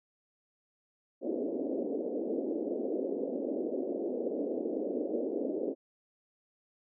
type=band-pass noise; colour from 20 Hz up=pink; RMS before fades=-34 dBFS; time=1.21-5.75 s; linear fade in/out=50 ms; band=250 to 570 Hz; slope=48 dB/octave; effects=none